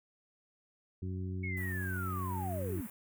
harmonic tone, 92.8 Hz, F#2, 6 cents sharp, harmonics 1 / 2 / 3 / 4, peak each -36 / -42 / -47 / -48 dBFS, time 1.02-2.81 s, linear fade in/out 5 ms
sine linear sweep, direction down, 2217 to 191.8 Hz, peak -38 dBFS, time 1.43-2.87 s, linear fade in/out 10 ms
white band-stop noise, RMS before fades -50 dBFS, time 1.57-2.9 s, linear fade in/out 2 ms, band 2200 to 9400 Hz, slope 24 dB/octave
effects none

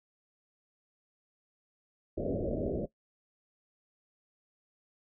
white low-pass noise, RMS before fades -33 dBFS, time 2.17-2.86 s, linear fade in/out 10 ms, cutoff 640 Hz, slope 96 dB/octave, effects noise-tail reverb RT60 0.1 s tail -17 dB re dry

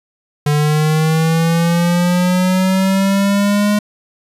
square linear sweep, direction up, 146.83 to 208.6 Hz, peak -12 dBFS, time 0.46-3.79 s, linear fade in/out 5 ms, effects resampled to 32000 Hz

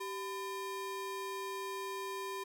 square ring-modulated tone, 698.5 Hz, F5, in tune, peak -36 dBFS, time 0-2.44 s, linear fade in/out 10 ms, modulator 310 Hz, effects none

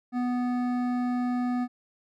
sine tone with hard clipping, 246.9 Hz, B3, in tune, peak -27 dBFS, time 0.12-1.68 s, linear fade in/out 50 ms, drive 12 dB, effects none

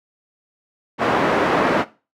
pink band-pass noise, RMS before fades -18 dBFS, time 0.98-1.85 s, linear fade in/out 50 ms, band 280 to 1500 Hz, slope 12 dB/octave, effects noise-tail reverb RT60 0.3 s tail -17 dB re dry

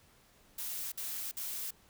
blue noise bursts, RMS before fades -39 dBFS, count 3, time 0.58-1.708 s, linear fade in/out 5 ms, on 340 ms, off 54 ms, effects pink hiss -64 dBFS RMS until 1.89 s

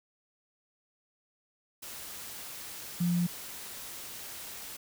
sine tone in noise, 174.61 Hz, F3, in tune, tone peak -25 dBFS, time 3-3.27 s, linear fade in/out 10 ms, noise white, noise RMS -43 dBFS, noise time 1.82-4.77 s, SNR +15 dB, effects none

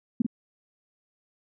sine tone with echo, 233.1 Hz, A#3, in tune, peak -18 dBFS, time 0.2-0.22 s, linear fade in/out 5 ms, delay 45 ms, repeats 1, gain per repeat -5 dB, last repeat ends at 0.265 s, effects none

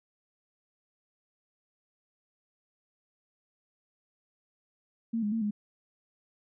sine tone with pitch steps, 228.2 / 208 / 226.1 / 208.2 Hz, A#3 / G#3 / A3 / G#3, -37 / +3 / +47 / +5 cents, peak -27 dBFS, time 5.13-5.51 s, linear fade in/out 10 ms, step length 95 ms, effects none

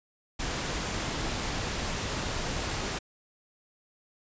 pink noise, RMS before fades -32 dBFS, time 0.39-2.99 s, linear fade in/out 10 ms, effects resampled to 16000 Hz

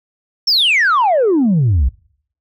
sine exponential sweep, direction down, 5588 to 57.8 Hz, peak -8 dBFS, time 0.47-1.89 s, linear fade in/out 10 ms, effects noise-tail reverb RT60 0.6 s tail -25 dB re dry + tanh soft clip ceiling -8 dBFS

